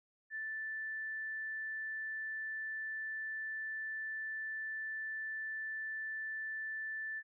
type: tone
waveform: sine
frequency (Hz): 1760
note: A6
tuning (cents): 0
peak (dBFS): -38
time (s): 0.3-7.23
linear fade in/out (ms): 50
effects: none